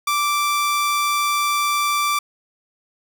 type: tone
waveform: sawtooth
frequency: 1171 Hz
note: D6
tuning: 5 cents flat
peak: -14 dBFS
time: 0.07-2.19 s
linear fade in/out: 5 ms
effects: none